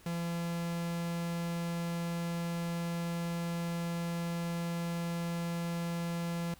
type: tone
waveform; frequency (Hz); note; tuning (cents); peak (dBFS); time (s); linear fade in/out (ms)
45% pulse; 170; F3; -46; -33; 0.06-6.54; 2
effects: added 60 Hz sine -63 dBFS peak until 6.59 s + pink hiss -59 dBFS RMS until 6.59 s